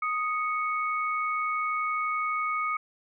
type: tone pair together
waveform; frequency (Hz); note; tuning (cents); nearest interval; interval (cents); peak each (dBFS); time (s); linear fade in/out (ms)
sine; 1245.8 / 2217; D#6 / C#7; +2 / 0; minor seventh; 998; -27 / -32; 0.02-2.77; 5
effects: none